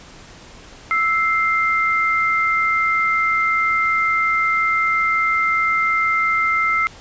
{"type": "tone pair together", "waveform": "sine", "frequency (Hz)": [1318.5, 2093], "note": ["E6", "C7"], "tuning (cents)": [0, 0], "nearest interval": "minor sixth", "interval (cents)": 800, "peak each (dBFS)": -18, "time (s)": [0.91, 6.87], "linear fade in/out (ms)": 0, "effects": ["pink hiss -42 dBFS RMS until 7 s", "resampled to 16000 Hz"]}